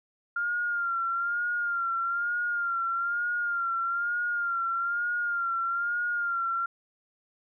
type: tone with vibrato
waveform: sine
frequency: 1396.9 Hz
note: F6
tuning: in tune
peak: -26 dBFS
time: 0.36-6.66 s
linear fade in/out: 5 ms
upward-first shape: sine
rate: 1.1 Hz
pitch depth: 47 cents each way
effects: none